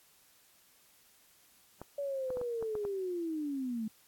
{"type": "clicks", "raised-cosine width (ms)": 1, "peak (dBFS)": -29, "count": 7, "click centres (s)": [1.816, 2.304, 2.371, 2.414, 2.626, 2.753, 2.851]}
{"type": "linear sweep", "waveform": "sine", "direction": "down", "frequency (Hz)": [573, 212.9], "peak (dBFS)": -33, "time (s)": [1.98, 3.88], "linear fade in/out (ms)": 5}
{"effects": ["white hiss -64 dBFS RMS until 4.07 s", "AAC 64 kbps"]}